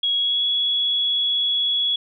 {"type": "tone with pitch glide", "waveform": "sine", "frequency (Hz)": [3320, 3366], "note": ["G#7", "G#7"], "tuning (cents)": [-1, 23], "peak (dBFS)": -18, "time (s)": [0.03, 1.96], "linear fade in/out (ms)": 5, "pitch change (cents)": 24, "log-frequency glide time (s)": [0.15, 0.45], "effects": []}